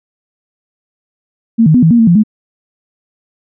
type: tone with pitch steps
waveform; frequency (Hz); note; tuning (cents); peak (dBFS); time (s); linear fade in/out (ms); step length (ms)
sine; 227.6 / 156.1 / 248.3 / 162 / 235.8 / 226.1 / 172 / 214.3; A#3 / D#3 / B3 / E3 / A#3 / A3 / F3 / A3; -41 / +6 / +9 / -30 / +20 / +47 / -26 / -45; -4; 1.58-2.236; 20; 82
effects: none